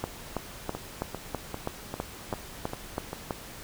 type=two click trains; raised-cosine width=1 ms; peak=-19 / -15 dBFS; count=7 / 11; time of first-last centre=0.75-3.131 / 0.04-3.308 s; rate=2.52 / 3.06 Hz; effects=pink hiss -44 dBFS RMS until 3.63 s